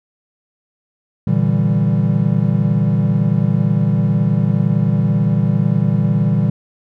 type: chord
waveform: triangle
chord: E half-diminished seventh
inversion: second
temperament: equal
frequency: 116.54 / 146.83 / 164.81 / 196 Hz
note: Bb2 / D3 / E3 / G3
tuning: 0 / 0 / 0 / 0 cents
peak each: -16 dBFS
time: 1.27-6.5 s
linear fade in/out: 5 ms
effects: none